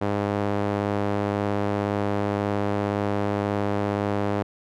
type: tone with band-pass filter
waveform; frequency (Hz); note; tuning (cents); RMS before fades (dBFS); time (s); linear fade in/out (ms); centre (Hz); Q
sawtooth; 101.9; G#2; -32; -25; 0.01-4.43; 10; 560; 0.72
effects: none